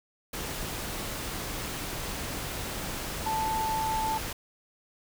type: tone in noise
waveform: sine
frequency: 880 Hz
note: A5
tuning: in tune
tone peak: -27 dBFS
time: 3.26-4.18 s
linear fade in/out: 5 ms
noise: pink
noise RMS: -35 dBFS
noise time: 0.33-4.33 s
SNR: +5 dB
effects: none